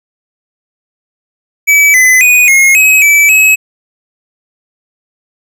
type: tone with pitch steps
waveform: square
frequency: 2293 / 2022 / 2477 / 2154 / 2548 / 2308 / 2565 Hz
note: D7 / B6 / D#7 / C7 / D#7 / D7 / E7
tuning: -42 / +40 / -8 / +50 / +41 / -31 / -48 cents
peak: -4 dBFS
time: 1.67-3.56 s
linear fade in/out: 20 ms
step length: 270 ms
effects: none